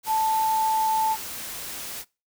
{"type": "tone in noise", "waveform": "sine", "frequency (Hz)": 880, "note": "A5", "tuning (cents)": 0, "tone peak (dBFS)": -20, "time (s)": [0.06, 1.17], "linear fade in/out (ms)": 50, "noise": "white", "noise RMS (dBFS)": -35, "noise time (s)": [0.03, 2.05], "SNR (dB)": 12, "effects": ["noise-tail reverb RT60 0.3 s tail -24 dB re dry"]}